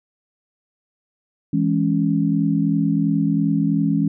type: chord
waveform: sine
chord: C# minor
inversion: first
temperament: equal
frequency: 164.81 / 207.7 / 277.2 Hz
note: E3 / G#3 / C#4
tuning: 0 / 0 / 0 cents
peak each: -20 / -21 / -20 dBFS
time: 1.53-4.08 s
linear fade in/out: 5 ms
effects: none